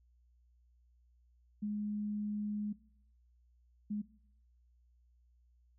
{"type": "tone bursts at uneven times", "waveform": "sine", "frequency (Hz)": 208.7, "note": "G#3", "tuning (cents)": 9, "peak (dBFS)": -34, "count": 2, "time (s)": [[1.62, 2.73], [3.9, 4.02]], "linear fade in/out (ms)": 10, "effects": ["noise-tail reverb RT60 0.7 s tail -20 dB re dry", "added 60 Hz sine -65 dBFS peak until 5.78 s"]}